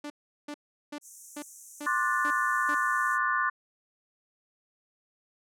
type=tone bursts; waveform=sawtooth; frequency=293.7 Hz; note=D4; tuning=in tune; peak=-32 dBFS; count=7; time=0.04-2.747 s; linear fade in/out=5 ms; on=61 ms; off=380 ms
type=high-pass noise; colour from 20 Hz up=white; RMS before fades=-43 dBFS; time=1.01-3.19 s; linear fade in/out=50 ms; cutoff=5900 Hz; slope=96 dB/octave
type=chord; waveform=sine; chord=D dominant seventh; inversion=third; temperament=just; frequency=1057.2 / 1174.7 / 1468.3 / 1762 Hz; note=C6 / D6 / F#6 / A6; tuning=+18 / 0 / -14 / +2 cents; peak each=-30 dBFS; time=1.86-3.5 s; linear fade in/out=10 ms
effects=low-pass 9000 Hz 12 dB/octave